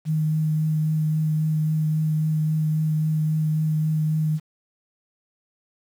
sine tone with vibrato, 155.56 Hz, D#3, in tune, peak -19 dBFS, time 0.05-4.4 s, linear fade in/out 50 ms, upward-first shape triangle, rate 3.7 Hz, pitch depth 14 cents each way, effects 8-bit

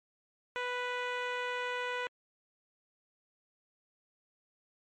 10% pulse tone, 493.9 Hz, B4, in tune, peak -24 dBFS, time 0.56-2.07 s, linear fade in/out 0 ms, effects low-pass 3000 Hz 12 dB/octave + MP3 64 kbps

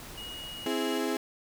pink noise, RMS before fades -45 dBFS, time 0-0.67 s, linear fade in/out 0 ms
triangle tone, 2888 Hz, F#7, 43 cents flat, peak -38 dBFS, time 0.17-0.99 s, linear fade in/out 10 ms
35% pulse chord, C augmented, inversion none, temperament equal, 261.6 / 329.6 / 415.3 Hz, C4 / E4 / G#4, 0 / 0 / 0 cents, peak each -31 dBFS, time 0.66-1.17 s, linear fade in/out 2 ms
effects none

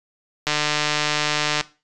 click train, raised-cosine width 0.2 ms, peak -3 dBFS, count 172, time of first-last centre 0.47-1.61 s, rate 150 Hz, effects noise-tail reverb RT60 0.3 s tail -17 dB re dry + resampled to 24000 Hz

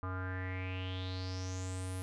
square tone with low-pass filter sweep, 92.8 Hz, F#2, 6 cents sharp, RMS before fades -39 dBFS, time 0.03-2.02 s, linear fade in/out 0 ms, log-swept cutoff 1200 to 11000 Hz, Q 6.5, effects none

